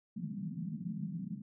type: band-pass noise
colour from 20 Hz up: pink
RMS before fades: -40 dBFS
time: 0.16-1.42 s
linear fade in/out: 10 ms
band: 160 to 210 Hz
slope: 48 dB/octave
effects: none